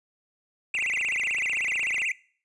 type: tone with vibrato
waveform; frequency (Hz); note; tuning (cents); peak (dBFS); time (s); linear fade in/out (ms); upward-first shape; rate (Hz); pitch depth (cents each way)
triangle; 2349; D7; 0; -23; 0.74-2.12; 2; sine; 16; 290
type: click train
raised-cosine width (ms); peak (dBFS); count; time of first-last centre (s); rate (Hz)
0.3; -24; 35; 0.75-2.019; 26.8
effects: noise-tail reverb RT60 0.5 s tail -22 dB re dry + resampled to 24000 Hz